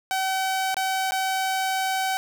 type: tone with dropouts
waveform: sawtooth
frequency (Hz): 762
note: G5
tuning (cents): -49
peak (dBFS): -19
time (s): 0.11-2.17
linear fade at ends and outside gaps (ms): 0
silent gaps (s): 0.744-0.768 / 1.109-1.12
effects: none